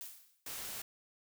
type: noise with exponential decay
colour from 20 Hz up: blue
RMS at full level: -43 dBFS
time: 0.01-0.47 s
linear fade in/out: 0 ms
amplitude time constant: 100 ms
type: noise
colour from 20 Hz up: white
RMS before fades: -43 dBFS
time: 0.46-0.82 s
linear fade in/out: 5 ms
effects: none